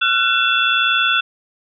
sine tone cluster, 1366 / 1487 / 2686 / 3438 Hz, F6 / F#6 / E7 / A7, -39 / +8 / +32 / -41 cents, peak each -19 dBFS, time 0.01-1.21 s, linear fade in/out 10 ms, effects none

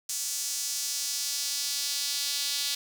sawtooth tone with high-pass filter sweep, 284.1 Hz, C#4, 43 cents sharp, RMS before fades -31 dBFS, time 0.09-2.75 s, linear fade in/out 5 ms, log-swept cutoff 6500 to 4100 Hz, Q 1.9, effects none

